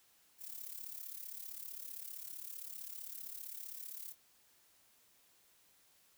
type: noise with amplitude modulation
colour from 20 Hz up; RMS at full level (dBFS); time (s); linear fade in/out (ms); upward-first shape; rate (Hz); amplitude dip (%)
violet; -44; 0.38-4.15; 50; sine; 35.4; 75
effects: white hiss -69 dBFS RMS until 6.17 s